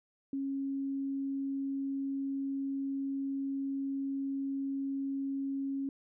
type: tone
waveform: sine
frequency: 273.7 Hz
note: C#4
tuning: 22 cents flat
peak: -32 dBFS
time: 0.33-5.89 s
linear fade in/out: 2 ms
effects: none